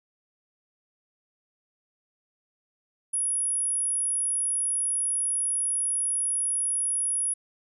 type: tone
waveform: sine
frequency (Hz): 10330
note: E9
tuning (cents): -36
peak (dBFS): -24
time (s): 3.13-7.34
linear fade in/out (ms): 10
effects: none